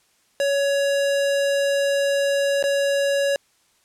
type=tone with dropouts; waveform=square; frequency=560 Hz; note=C#5; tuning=18 cents sharp; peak=-19 dBFS; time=0.4-3.36 s; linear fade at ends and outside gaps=1 ms; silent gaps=2.627-2.639 s; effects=white hiss -62 dBFS RMS until 3.84 s + low-pass 10000 Hz 12 dB/octave